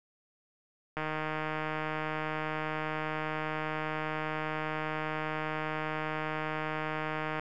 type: click train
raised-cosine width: 0.5 ms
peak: -19 dBFS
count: 997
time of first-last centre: 0.97-7.396 s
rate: 155 Hz
effects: none